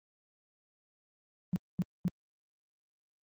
sine tone bursts, 178.6 Hz, F3, 39 cents sharp, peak -26 dBFS, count 3, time 1.53-2.08 s, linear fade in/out 0 ms, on 30 ms, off 230 ms, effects high-pass 80 Hz 12 dB/octave + Opus 24 kbps

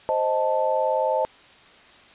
sine chord, A diminished, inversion first, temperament equal, 523.3 / 622.3 / 880 Hz, C5 / Eb5 / A5, 0 / 0 / 0 cents, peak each -24 dBFS, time 0.09-1.25 s, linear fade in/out 0 ms, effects white hiss -50 dBFS RMS until 2.14 s + resampled to 8000 Hz

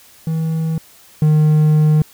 triangle tone pair in turn, 160.9 / 153.31 Hz, E3 / D#3, -42 / -25 cents, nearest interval minor second, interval 83 cents, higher first, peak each -14 / -7 dBFS, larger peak second, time 0.27-0.78 / 1.22-2.02 s, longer second, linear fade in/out 2 ms, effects white hiss -46 dBFS RMS until 2.13 s

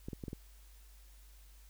clicks, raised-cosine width 3 ms, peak -28 dBFS, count 5, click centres 0.085 / 0.132 / 0.238 / 0.282 / 0.331 s, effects added 50 Hz sine -55 dBFS peak until 1.69 s + white hiss -65 dBFS RMS until 1.69 s

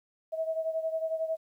sine beating tone pair, 642 / 653 Hz, E5 / E5, -46 / -17 cents, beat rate 11 Hz, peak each -30 / -35 dBFS, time 0.32-1.37 s, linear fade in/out 20 ms, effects 11-bit

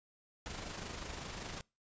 pink noise with amplitude modulation, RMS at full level -42 dBFS, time 0.46-1.61 s, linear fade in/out 0 ms, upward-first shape sine, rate 25.3 Hz, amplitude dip 45%, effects noise-tail reverb RT60 0.3 s tail -26 dB re dry + resampled to 16000 Hz

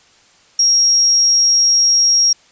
sine tone, 5600 Hz, F8, 4 cents sharp, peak -9 dBFS, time 0.59-2.33 s, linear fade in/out 5 ms, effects white hiss -50 dBFS RMS until 2.51 s + resampled to 16000 Hz

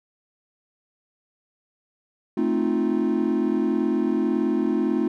triangle chord, F dominant seventh, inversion first, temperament equal, 220 / 261.6 / 311.1 / 349.2 Hz, A3 / C4 / Eb4 / F4, 0 / 0 / 0 / 0 cents, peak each -23 dBFS, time 2.37-5.08 s, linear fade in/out 5 ms, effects tanh soft clip ceiling -10 dBFS

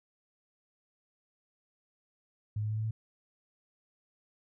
sine tone with pitch steps, 105.8 / 106.97 / 108.15 / 109.34 / 110.55 Hz, G#2 / A2 / A2 / A2 / A2, +33 / -48 / -29 / -10 / +9 cents, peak -30 dBFS, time 2.56-2.91 s, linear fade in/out 5 ms, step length 70 ms, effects none

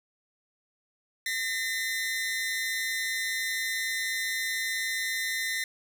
sawtooth tone pair together, 1827.1 / 2026 Hz, A#6 / B6, -35 / +44 cents, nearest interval major second, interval 179 cents, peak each -28 dBFS, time 1.26-5.64 s, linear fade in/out 2 ms, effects none

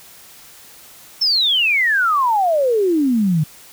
sine exponential sweep, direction down, 5440 to 146.83 Hz, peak -13 dBFS, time 1.21-3.44 s, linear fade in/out 10 ms, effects white hiss -43 dBFS RMS until 3.72 s

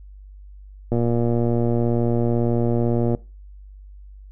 click train, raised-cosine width 2 ms, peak -9 dBFS, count 264, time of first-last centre 0.92-3.149 s, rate 118 Hz, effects noise-tail reverb RT60 0.3 s tail -21 dB re dry + added 49 Hz sine -39 dBFS peak until 4.31 s

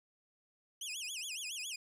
20% pulse tone with vibrato, 2889 Hz, F#7, 42 cents flat, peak -34 dBFS, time 0.81-1.76 s, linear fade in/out 5 ms, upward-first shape sine, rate 7.2 Hz, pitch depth 290 cents each way, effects resampled to 32000 Hz

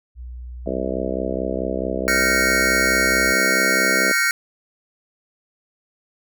sine tone, 61.2 Hz, B1, 15 cents flat, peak -31 dBFS, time 0.15-3.35 s, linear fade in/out 50 ms
harmonic tone, 64.6 Hz, C2, 21 cents flat, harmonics 3 / 4 / 5 / 6 / 7 / 8 / 9 / 10, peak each -30 / -30 / -30 / -30 / -30 / -30 / -30 / -30 dBFS, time 0.66-4.12 s, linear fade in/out 5 ms
square chord, G half-diminished seventh, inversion third, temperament equal with one note detuned, 1396.9 / 1534.8 / 1864.7 / 2217 Hz, F6 / G6 / Bb6 / Db7, 0 / -37 / 0 / 0 cents, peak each -23 dBFS, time 2.08-4.31 s, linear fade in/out 0 ms
effects none

